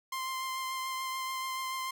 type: tone with vibrato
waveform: sawtooth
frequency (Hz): 1046.5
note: C6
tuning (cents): 0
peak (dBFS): -30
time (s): 0.12-1.91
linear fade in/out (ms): 5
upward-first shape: triangle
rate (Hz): 6.9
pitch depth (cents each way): 16
effects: none